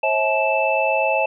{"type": "tone cluster", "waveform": "sine", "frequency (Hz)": [538, 646, 859, 2641], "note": ["C5", "E5", "A5", "E7"], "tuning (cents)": [48, -35, -42, 3], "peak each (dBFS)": -22, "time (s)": [0.03, 1.26], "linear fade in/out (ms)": 5, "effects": []}